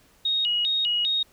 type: tone with vibrato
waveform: sine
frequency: 3291 Hz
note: G#7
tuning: 16 cents flat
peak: -21 dBFS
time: 0.25-1.23 s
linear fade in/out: 5 ms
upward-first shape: square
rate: 2.5 Hz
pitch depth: 220 cents each way
effects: pink hiss -59 dBFS RMS until 1.32 s